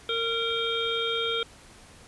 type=harmonic tone with a mistuned harmonic; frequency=459.3 Hz; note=A#4; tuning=26 cents flat; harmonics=1 / 3 / 5 / 7 / 8; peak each=-30 / -32 / -36 / -30 / -34 dBFS; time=0.09-1.43 s; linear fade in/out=2 ms; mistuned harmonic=5; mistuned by=+23 cents; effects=pink hiss -51 dBFS RMS until 2.07 s + resampled to 24000 Hz